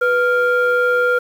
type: tone pair together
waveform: sine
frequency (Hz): 493.3 / 1396.9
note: B4 / F6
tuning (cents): -2 / 0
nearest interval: octave + tritone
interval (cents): 1802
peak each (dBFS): -14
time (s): 0.01-1.19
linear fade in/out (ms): 10
effects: tanh soft clip ceiling -9 dBFS + 7-bit